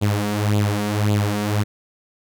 sawtooth tone with flanger, 103.83 Hz, G#2, in tune, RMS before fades -20 dBFS, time 0.01-1.64 s, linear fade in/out 20 ms, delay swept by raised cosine 0.26 to 4.36 ms, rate 1.8 Hz, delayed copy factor +0.7, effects none

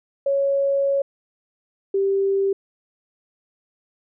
sine tone pair in turn, 554.4 / 392 Hz, C#5 / G4, 0 / 0 cents, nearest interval tritone, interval 600 cents, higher first, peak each -17 / -17 dBFS, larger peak neither, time 0.26-1.02 / 1.94-2.53 s, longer first, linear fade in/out 5 ms, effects none

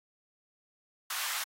pink high-pass noise, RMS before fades -35 dBFS, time 1.1-1.44 s, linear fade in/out 5 ms, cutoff 1000 Hz, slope 24 dB/octave, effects AAC 48 kbps

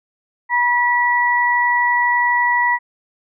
sine tone pair together, 966.4 / 1948 Hz, B5 / B6, -38 / -24 cents, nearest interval octave, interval 1214 cents, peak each -16 dBFS, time 0.49-2.79 s, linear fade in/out 50 ms, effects none

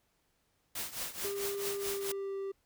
white noise with tremolo, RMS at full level -36 dBFS, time 0.75-2.12 s, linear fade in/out 5 ms, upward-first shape triangle, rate 4.6 Hz, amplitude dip 85%
triangle tone with pitch glide, 400 to 391.3 Hz, G4 to G4, +35 to -3 cents, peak -33 dBFS, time 1.24-2.52 s, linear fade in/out 10 ms, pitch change -38 cents, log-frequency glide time 1.73-2.36 s
effects pink hiss -75 dBFS RMS until 2.65 s

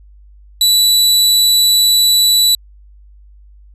sawtooth tone, 3951 Hz, B7, in tune, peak -5 dBFS, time 0.61-2.55 s, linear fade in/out 2 ms, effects added 50 Hz sine -39 dBFS peak until 3.74 s + resampled to 32000 Hz

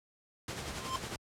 pink noise with tremolo, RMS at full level -38 dBFS, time 0.48-1.16 s, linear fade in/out 2 ms, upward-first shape sine, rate 11 Hz, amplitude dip 45%
square tone with exponential growth, 1046.5 Hz, C6, in tune, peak -31 dBFS, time 0.68-0.96 s, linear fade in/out 2 ms, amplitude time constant 59 ms
effects high-pass 60 Hz 12 dB/octave + low-pass 9000 Hz 12 dB/octave

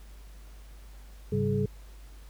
sine tone cluster, 103.2 / 136.9 / 195.1 / 423.8 Hz, G#2 / C#3 / G3 / G#4, -10 / -21 / -8 / +35 cents, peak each -30 dBFS, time 1.32-1.66 s, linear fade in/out 5 ms, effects added 50 Hz sine -45 dBFS peak until 2.29 s + pink hiss -58 dBFS RMS until 2.29 s

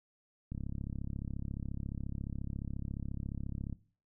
click train, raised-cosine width 5 ms, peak -27 dBFS, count 111, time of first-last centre 0.52-3.727 s, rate 34.3 Hz, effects noise-tail reverb RT60 0.4 s tail -18 dB re dry

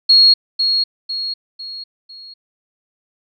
sine tone with echo, 4300 Hz, C8, 47 cents sharp, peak -6 dBFS, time 0.09-0.34 s, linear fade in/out 10 ms, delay 500 ms, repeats 4, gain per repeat -7 dB, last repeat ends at 2.34 s, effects none

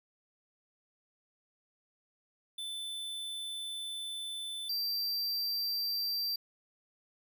square tone pair in turn, 3520 / 4699 Hz, A7 / D8, 0 / 0 cents, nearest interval perfect fourth, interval 500 cents, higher second, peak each -38 / -32 dBFS, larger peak second, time 2.58-4.69 / 4.69-6.36 s, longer first, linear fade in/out 5 ms, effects 12-bit

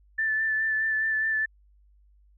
sine tone with vibrato, 1760 Hz, A6, in tune, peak -23 dBFS, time 0.18-1.46 s, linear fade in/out 10 ms, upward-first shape sine, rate 4.8 Hz, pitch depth 19 cents each way, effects added 50 Hz sine -56 dBFS peak until 2.37 s

